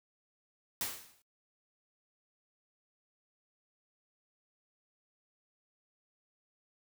white noise with exponential decay, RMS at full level -33 dBFS, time 0.81-1.22 s, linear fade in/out 1 ms, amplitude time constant 89 ms, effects noise-tail reverb RT60 0.1 s tail -21 dB re dry

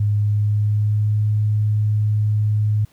sine tone with pitch glide, 103.83 to 105.95 Hz, G#2 to G#2, 0 to +35 cents, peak -15 dBFS, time 0-2.85 s, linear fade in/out 5 ms, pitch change +35 cents, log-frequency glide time 0.1-1.24 s, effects pink hiss -57 dBFS RMS until 2.92 s

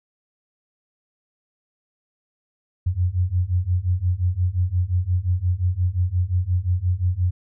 sine beating tone pair, 87.31 / 93.01 Hz, F2 / F#2, 0 / +10 cents, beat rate 5.7 Hz, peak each -22 / -21 dBFS, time 2.86-7.31 s, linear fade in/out 10 ms, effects none

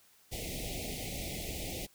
pink band-stop noise, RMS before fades -39 dBFS, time 0.31-1.87 s, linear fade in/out 20 ms, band 800 to 2000 Hz, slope 96 dB/octave, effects white hiss -64 dBFS RMS until 1.94 s

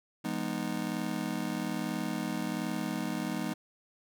square chord, E major seventh, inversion none, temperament just, 164.81 / 206 / 247.2 / 309 Hz, E3 / G#3 / B3 / D#4, 0 / -14 / +2 / -12 cents, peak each -40 / -37 / -38 / -38 dBFS, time 0.24-3.54 s, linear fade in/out 10 ms, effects none

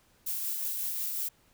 violet noise with tremolo, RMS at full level -32 dBFS, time 0.26-1.29 s, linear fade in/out 10 ms, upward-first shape triangle, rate 5.5 Hz, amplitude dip 30%, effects pink hiss -65 dBFS RMS until 1.53 s

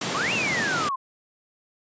pink high-pass noise, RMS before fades -28 dBFS, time 0.01-0.89 s, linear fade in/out 5 ms, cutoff 130 Hz, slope 24 dB/octave
sine exponential two-way sweep, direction up then down, 1023 to 2840 to 1023 Hz, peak -24 dBFS, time 0.14-0.96 s, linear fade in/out 10 ms, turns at 0.33 s
effects resampled to 16000 Hz

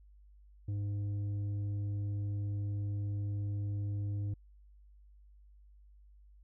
sine tone with tanh clipping, 101.7 Hz, G#2, 36 cents flat, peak -34 dBFS, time 0.68-4.34 s, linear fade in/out 5 ms, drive 6 dB, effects added 50 Hz sine -56 dBFS peak until 6.43 s

